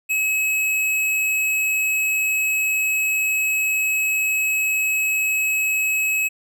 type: tone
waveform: square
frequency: 2567 Hz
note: E7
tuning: 47 cents flat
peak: -19 dBFS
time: 0.09-6.29 s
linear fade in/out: 20 ms
effects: none